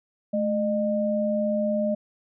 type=tone pair together; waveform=sine; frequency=215.3 / 609 Hz; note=A3 / D#5; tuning=-37 / -37 cents; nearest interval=octave + tritone; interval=1800 cents; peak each=-25 / -24 dBFS; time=0.33-1.95 s; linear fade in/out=10 ms; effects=none